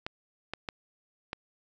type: clicks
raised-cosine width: 0.3 ms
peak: -18 dBFS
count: 4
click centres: 0.065 / 0.536 / 0.688 / 1.331 s
effects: resampled to 16000 Hz + 8-bit